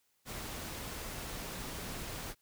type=noise; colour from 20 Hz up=pink; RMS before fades=-42 dBFS; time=0.25-2.35 s; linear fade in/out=50 ms; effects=white hiss -75 dBFS RMS until 2.41 s